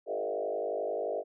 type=tone with frequency modulation; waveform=sine; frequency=541 Hz; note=C#5; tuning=42 cents flat; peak=-30 dBFS; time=0.06-1.24 s; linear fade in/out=50 ms; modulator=51.4 Hz; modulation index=2.9; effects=none